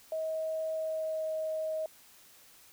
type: tone with pitch glide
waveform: sine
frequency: 636 to 630.5 Hz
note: D#5 to D#5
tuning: +38 to +23 cents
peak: -31 dBFS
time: 0.12-1.86 s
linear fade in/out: 2 ms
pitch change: -15 cents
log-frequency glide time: 0.7-1.34 s
effects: white hiss -58 dBFS RMS until 2.72 s